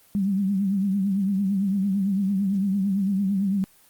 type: tone with vibrato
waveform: sine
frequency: 196 Hz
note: G3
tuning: in tune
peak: -20 dBFS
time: 0.15-3.64 s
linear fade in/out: 0 ms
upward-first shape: triangle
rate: 8.9 Hz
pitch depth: 95 cents each way
effects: white hiss -56 dBFS RMS until 3.89 s + Opus 24 kbps